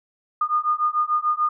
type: beating tone pair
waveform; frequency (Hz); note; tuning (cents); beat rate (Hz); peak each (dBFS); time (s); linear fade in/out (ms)
sine; 1218 / 1224.8; D#6 / D#6; -37 / -28; 6.8; -22; 0.41-1.49; 5
effects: none